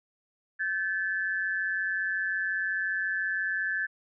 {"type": "tone pair together", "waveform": "sine", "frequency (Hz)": [1545, 1730.6], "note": ["G6", "A6"], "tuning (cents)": [-26, -29], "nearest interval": "major second", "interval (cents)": 197, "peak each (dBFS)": [-31, -29], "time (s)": [0.59, 3.87], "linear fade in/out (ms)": 20, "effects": []}